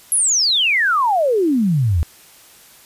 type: exponential sweep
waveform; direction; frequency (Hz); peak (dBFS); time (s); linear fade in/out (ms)
sine; down; 11340 to 73.9; -13; 0.12-2.03; 0
effects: white hiss -46 dBFS RMS until 2.85 s + resampled to 32000 Hz